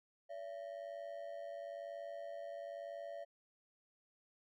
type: ring-modulated tone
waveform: triangle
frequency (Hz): 622.3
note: D#5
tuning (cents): 0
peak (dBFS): -39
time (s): 0.29-3.25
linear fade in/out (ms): 20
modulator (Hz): 50.5
effects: none